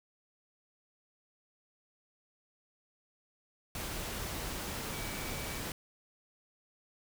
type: tone in noise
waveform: sine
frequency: 2289 Hz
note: D7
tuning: 45 cents flat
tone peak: -48 dBFS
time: 4.93-5.6 s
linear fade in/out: 2 ms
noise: pink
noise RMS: -39 dBFS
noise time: 3.75-5.72 s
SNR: -12 dB
effects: none